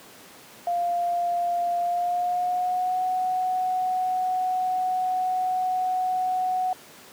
sine tone with pitch glide, 698.5 to 739.6 Hz, F5 to F#5, 0 to -1 cents, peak -22 dBFS, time 0.67-6.73 s, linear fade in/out 2 ms, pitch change +99 cents, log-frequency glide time 1.81-3.02 s, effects pink hiss -47 dBFS RMS until 7.12 s + high-pass 200 Hz 12 dB/octave

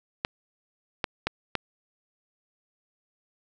clicks, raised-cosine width 0.3 ms, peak -9 dBFS, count 4, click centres 0.249 / 1.042 / 1.27 / 1.553 s, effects none

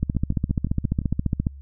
two click trains, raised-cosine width 5 ms, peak -19 / -9 dBFS, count 6 / 22, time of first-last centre 0.15-1.017 / 0.03-1.468 s, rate 5.77 / 14.6 Hz, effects added 69 Hz sine -38 dBFS peak until 1.61 s

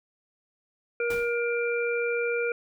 harmonic tone, 473.3 Hz, A#4, 26 cents sharp, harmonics 1 / 3 / 5, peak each -26 / -32 / -32 dBFS, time 1-2.52 s, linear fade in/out 2 ms
pink noise with exponential decay, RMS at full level -35 dBFS, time 1.1-1.42 s, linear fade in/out 5 ms, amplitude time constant 69 ms
effects none

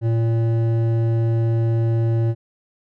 triangle tone with hard clipping, 114.5 Hz, A#2, 31 cents flat, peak -18 dBFS, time 0.01-2.35 s, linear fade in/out 50 ms, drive 14 dB, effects none

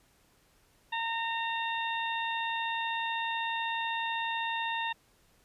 harmonic tone, 916 Hz, A#5, 31 cents flat, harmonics 1 / 2 / 3 / 4, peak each -33 / -36 / -38 / -39 dBFS, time 0.92-4.93 s, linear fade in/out 10 ms, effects pink hiss -66 dBFS RMS until 5.44 s + resampled to 32000 Hz

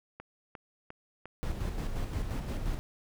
click train, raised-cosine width 0.5 ms, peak -28 dBFS, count 4, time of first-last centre 0.2-1.256 s, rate 2.84 Hz
brown noise with tremolo, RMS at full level -32 dBFS, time 1.43-2.79 s, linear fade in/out 0 ms, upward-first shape square, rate 5.7 Hz, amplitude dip 40%
effects none

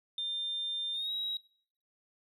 triangle tone with pitch glide, 3600 to 3836 Hz, A7 to A#7, +39 to +49 cents, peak -30 dBFS, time 0.18-1.37 s, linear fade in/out 2 ms, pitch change +110 cents, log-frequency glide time 0.93-1.12 s, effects noise-tail reverb RT60 0.6 s tail -24 dB re dry + tanh soft clip ceiling -30 dBFS

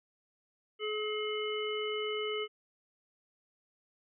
harmonic tone, 426.1 Hz, G#4, 44 cents sharp, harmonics 1 / 3 / 5 / 7, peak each -34 / -42 / -41 / -39 dBFS, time 0.79-2.48 s, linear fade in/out 50 ms, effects none

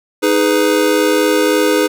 square chord, G# minor, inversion second, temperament just, 311.5 / 415.3 / 498.4 Hz, D#4 / G#4 / B4, +2 / 0 / +16 cents, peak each -16 dBFS, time 0.22-1.88 s, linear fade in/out 20 ms, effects none

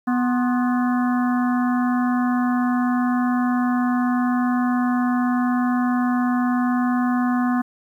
harmonic tone with a mistuned harmonic, 246.9 Hz, B3, in tune, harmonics 1 / 3 / 4 / 5 / 6 / 7, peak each -18 / -28 / -30 / -32 / -34 / -35 dBFS, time 0.07-7.62 s, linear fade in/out 10 ms, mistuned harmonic 4, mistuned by +120 cents, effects 9-bit

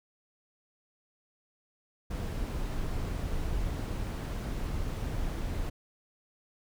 brown noise, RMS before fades -33 dBFS, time 2.1-5.7 s, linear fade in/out 10 ms, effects none

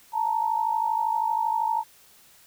sine tone pair together, 877 / 929.7 Hz, A5 / A#5, -6 / -5 cents, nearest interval minor second, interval 101 cents, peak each -25 dBFS, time 0.12-1.84 s, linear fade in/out 50 ms, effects white hiss -55 dBFS RMS until 2.46 s

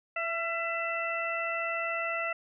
harmonic tone with a mistuned harmonic, 666 Hz, E5, 18 cents sharp, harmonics 1 / 2 / 3 / 4, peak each -35 / -35 / -35 / -35 dBFS, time 0.16-2.33 s, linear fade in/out 5 ms, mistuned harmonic 2, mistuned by +32 cents, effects none

